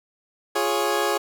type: chord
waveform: 20% pulse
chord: Db major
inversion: first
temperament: equal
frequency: 349.2 / 415.3 / 554.4 Hz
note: F4 / Ab4 / Db5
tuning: 0 / 0 / 0 cents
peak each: -22 / -19 / -21 dBFS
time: 0.55-1.18 s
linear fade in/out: 10 ms
effects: none